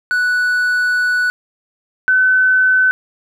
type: tone pair in turn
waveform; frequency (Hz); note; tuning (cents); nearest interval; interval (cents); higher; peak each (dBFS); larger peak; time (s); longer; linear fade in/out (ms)
triangle / sine; 1480 / 1515.5; F#6 / F#6; 0 / +41; unison; 41; second; -11 / -9; second; 0.11-1.3 / 2.08-2.91; first; 0
effects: none